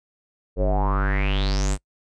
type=tone with low-pass filter sweep; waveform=square; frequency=49 Hz; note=G1; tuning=in tune; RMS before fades=-21 dBFS; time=0.56-1.78 s; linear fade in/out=50 ms; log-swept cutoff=470 to 8800 Hz; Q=7.7; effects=noise-tail reverb RT60 0.1 s tail -25 dB re dry